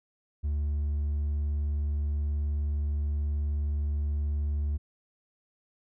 sine tone with hard clipping, 73.42 Hz, D2, in tune, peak -27 dBFS, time 0.43-4.78 s, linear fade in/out 20 ms, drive 2 dB, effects none

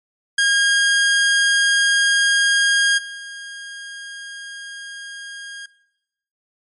sawtooth tone with level steps, 1624 Hz, G#6, 39 cents flat, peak -10 / -28 dBFS, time 0.38-5.66 s, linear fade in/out 5 ms, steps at 2.97 s, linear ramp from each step 20 ms, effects noise-tail reverb RT60 0.9 s tail -20 dB re dry + MP3 48 kbps

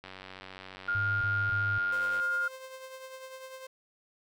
click train, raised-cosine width 0.3 ms, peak -28 dBFS, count 205, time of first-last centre 0.04-2.199 s, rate 94.5 Hz
sine tone, 1413 Hz, F6, 20 cents sharp, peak -27 dBFS, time 0.88-2.48 s, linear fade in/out 5 ms
sine tone bursts, 102 Hz, G#2, 31 cents flat, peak -33 dBFS, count 3, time 0.95-1.782 s, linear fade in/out 0 ms, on 260 ms, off 26 ms
sawtooth tone with tremolo, 523.3 Hz, C5, in tune, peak -37 dBFS, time 1.92-3.67 s, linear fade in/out 5 ms, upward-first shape triangle, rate 10 Hz, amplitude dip 55%
effects none

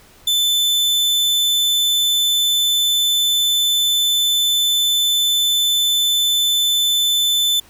40% pulse tone, 3520 Hz, A7, in tune, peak -13 dBFS, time 0.27-7.6 s, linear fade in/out 5 ms, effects pink hiss -48 dBFS RMS until 7.69 s

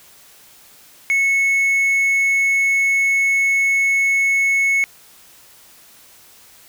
triangle tone, 2200 Hz, C#7, 14 cents flat, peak -12 dBFS, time 1.1-4.84 s, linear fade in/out 0 ms, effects white hiss -47 dBFS RMS until 6.68 s

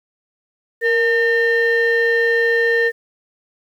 sine tone pair together, 466.2 / 1813.8 Hz, A#4 / A#6, 0 / -48 cents, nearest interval 2 octaves, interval 2352 cents, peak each -14 dBFS, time 0.81-2.92 s, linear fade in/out 50 ms, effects tanh soft clip ceiling -10 dBFS + 8-bit

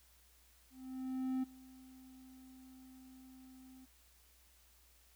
triangle tone with ADSR envelope, 259.7 Hz, C4, 13 cents flat, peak -31 dBFS, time 0.7-3.86 s, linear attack 730 ms, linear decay 14 ms, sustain -22 dB, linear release 20 ms, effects added 60 Hz sine -68 dBFS peak until 5.15 s + white hiss -68 dBFS RMS until 5.15 s

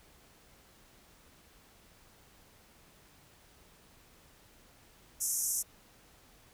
pink band-pass noise, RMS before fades -33 dBFS, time 5.2-5.63 s, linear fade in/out 20 ms, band 5700 to 13000 Hz, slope 96 dB/octave, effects pink hiss -61 dBFS RMS until 6.53 s

